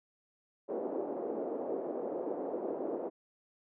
white band-pass noise, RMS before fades -37 dBFS, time 0.68-3.1 s, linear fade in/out 20 ms, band 300 to 560 Hz, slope 24 dB/octave, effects none

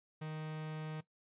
45% pulse tone, 155.56 Hz, D#3, in tune, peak -40 dBFS, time 0.21-1.01 s, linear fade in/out 10 ms, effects noise-tail reverb RT60 0.1 s tail -17 dB re dry + resampled to 8000 Hz

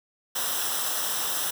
white noise with comb filter, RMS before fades -28 dBFS, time 0.35-1.51 s, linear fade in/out 10 ms, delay 0.44 ms, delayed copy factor -0.7, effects none

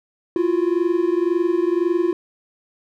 triangle tone pair together, 338.8 / 360.7 Hz, E4 / F#4, +48 / -44 cents, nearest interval minor second, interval 108 cents, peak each -17 / -18 dBFS, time 0.36-2.13 s, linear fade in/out 2 ms, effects none

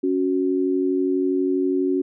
sine tone pair together, 277.7 / 370 Hz, C#4 / F#4, +3 / 0 cents, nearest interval perfect fourth, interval 497 cents, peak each -21 dBFS, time 0.03-2.02 s, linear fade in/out 10 ms, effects none

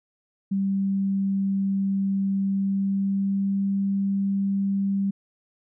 sine tone with pitch glide, 195.4 to 196.87 Hz, G3 to G3, -5 to +8 cents, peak -21 dBFS, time 0.51-5.11 s, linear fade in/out 10 ms, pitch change +13 cents, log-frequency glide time 2.43-3.64 s, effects none

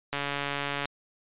click train, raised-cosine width 0.3 ms, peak -14 dBFS, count 104, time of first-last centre 0.13-0.855 s, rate 142 Hz, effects resampled to 8000 Hz

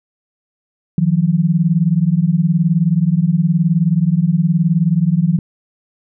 sine beating tone pair, 158.8 / 177.8 Hz, D#3 / F3, +36 / +31 cents, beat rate 19 Hz, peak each -14 dBFS, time 0.98-5.39 s, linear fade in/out 2 ms, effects none

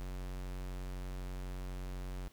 square tone, 46 Hz, F#1, 9 cents flat, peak -40 dBFS, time 0-2.28 s, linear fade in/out 0 ms, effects pink hiss -65 dBFS RMS until 2.32 s

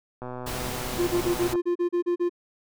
click train, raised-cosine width 1 ms, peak -22 dBFS, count 168, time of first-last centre 0.22-1.556 s, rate 125 Hz
pink noise, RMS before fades -33 dBFS, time 0.46-1.54 s, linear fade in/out 10 ms
triangle tone bursts, 350 Hz, F4, 4 cents sharp, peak -19 dBFS, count 10, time 0.98-2.295 s, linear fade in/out 20 ms, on 100 ms, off 35 ms
effects none

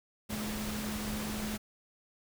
sine tone in noise, 212.9 Hz, G#3, 43 cents sharp, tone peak -36 dBFS, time 0.29-1.58 s, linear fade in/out 20 ms, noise pink, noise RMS -39 dBFS, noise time 0.29-1.58 s, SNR 0 dB, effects none

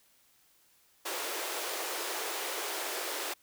pink high-pass noise, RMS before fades -36 dBFS, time 1.05-3.34 s, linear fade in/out 10 ms, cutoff 350 Hz, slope 48 dB/octave, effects white hiss -66 dBFS RMS until 3.42 s

